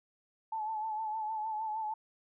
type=tone with vibrato; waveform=sine; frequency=870 Hz; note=A5; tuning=20 cents flat; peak=-33 dBFS; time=0.52-1.94 s; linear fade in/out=5 ms; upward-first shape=sine; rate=6.5 Hz; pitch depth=45 cents each way; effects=none